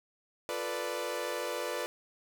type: chord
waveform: sawtooth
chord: B half-diminished seventh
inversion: second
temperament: equal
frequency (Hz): 349.2 / 440 / 493.9 / 587.3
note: F4 / A4 / B4 / D5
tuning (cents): 0 / 0 / 0 / 0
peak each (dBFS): -38 / -37 / -33 / -34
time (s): 0.49-1.86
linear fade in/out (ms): 0
effects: none